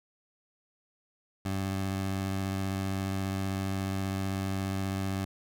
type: tone with vibrato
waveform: 20% pulse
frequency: 96.3 Hz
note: G2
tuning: 30 cents flat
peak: -25 dBFS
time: 1.45-5.25 s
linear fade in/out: 5 ms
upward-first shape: square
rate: 15 Hz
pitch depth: 11 cents each way
effects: none